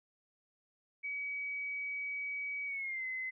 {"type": "tone with pitch glide", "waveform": "sine", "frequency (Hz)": [2270, 2046], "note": ["C#7", "C7"], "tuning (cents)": [41, -39], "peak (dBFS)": -36, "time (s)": [1.03, 3.31], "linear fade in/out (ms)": 20, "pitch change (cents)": -180, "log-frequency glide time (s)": [2.66, 3.05], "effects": []}